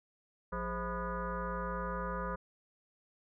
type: tone with frequency modulation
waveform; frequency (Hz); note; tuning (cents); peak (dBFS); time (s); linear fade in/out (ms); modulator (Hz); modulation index
sine; 523.3; C5; 0; -34; 0.52-2.36; 10; 234; 3.8
effects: none